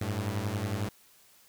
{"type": "beating tone pair", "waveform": "sawtooth", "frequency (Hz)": [97.5, 108.5], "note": ["G2", "A2"], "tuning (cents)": [-9, -24], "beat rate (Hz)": 11, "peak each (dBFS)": -29, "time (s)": [0.01, 0.89], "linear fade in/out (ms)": 5, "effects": ["white hiss -60 dBFS RMS until 1.48 s"]}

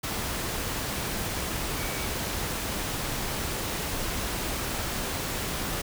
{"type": "tone in noise", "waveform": "sine", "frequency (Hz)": 2268, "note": "C#7", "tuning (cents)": 39, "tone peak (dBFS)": -40, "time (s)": [1.77, 2.06], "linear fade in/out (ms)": 10, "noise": "pink", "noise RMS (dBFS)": -31, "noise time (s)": [0.03, 5.82], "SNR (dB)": -12, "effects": []}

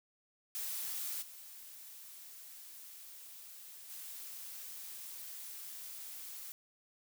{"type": "noise with level steps", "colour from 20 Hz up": "blue", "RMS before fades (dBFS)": [-40, -52, -47], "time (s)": [0.55, 6.52], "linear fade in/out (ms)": 0, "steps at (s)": [1.21, 3.89], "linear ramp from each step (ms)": 20, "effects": []}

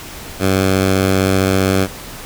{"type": "tone", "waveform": "10% pulse", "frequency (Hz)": 95.4, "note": "G2", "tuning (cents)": -47, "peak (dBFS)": -4, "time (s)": [0.39, 1.88], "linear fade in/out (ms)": 50, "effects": ["pink hiss -32 dBFS RMS until 2.25 s"]}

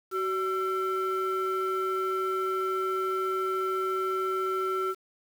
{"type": "tone pair together", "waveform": "sine", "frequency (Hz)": [376.9, 1343], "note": ["F#4", "E6"], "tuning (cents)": [32, 32], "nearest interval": "octave + minor seventh", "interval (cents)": 2200, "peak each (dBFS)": -27, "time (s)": [0.11, 4.95], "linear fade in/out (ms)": 50, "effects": ["tanh soft clip ceiling -23 dBFS", "8-bit"]}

